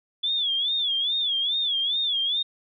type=tone with vibrato; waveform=sine; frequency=3425 Hz; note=A7; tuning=47 cents flat; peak=-22 dBFS; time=0.23-2.43 s; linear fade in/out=10 ms; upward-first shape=sine; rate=2.4 Hz; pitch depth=130 cents each way; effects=none